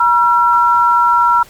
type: tone pair together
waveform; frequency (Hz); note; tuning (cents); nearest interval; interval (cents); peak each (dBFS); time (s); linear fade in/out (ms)
sine; 959 / 1356.2; A#5 / E6; +49 / +49; tritone; 600; -11; 0-1.43; 5
effects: pink hiss -41 dBFS RMS until 1.49 s + Opus 32 kbps